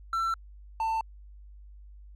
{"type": "tone pair in turn", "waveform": "triangle", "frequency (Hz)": [1343, 892.7], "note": ["E6", "A5"], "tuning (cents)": [32, 25], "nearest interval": "perfect fifth", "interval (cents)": 707, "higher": "first", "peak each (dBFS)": -24, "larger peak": "neither", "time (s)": [[0.13, 0.34], [0.8, 1.01]], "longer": "neither", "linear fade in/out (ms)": 2, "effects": ["added 50 Hz sine -46 dBFS peak until 2.15 s"]}